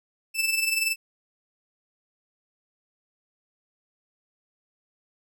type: tone with amplitude modulation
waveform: sawtooth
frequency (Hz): 2642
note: E7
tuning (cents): +3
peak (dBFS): -17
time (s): 0.34-0.96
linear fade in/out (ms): 50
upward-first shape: sine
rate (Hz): 21.1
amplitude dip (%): 60
effects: none